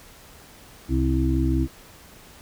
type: harmonic tone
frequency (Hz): 65.41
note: C2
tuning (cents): 0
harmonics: 1 / 2 / 4 / 5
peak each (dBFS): -22 / -26 / -26 / -25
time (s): 0.88-1.68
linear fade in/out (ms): 50
effects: pink hiss -48 dBFS RMS until 2.41 s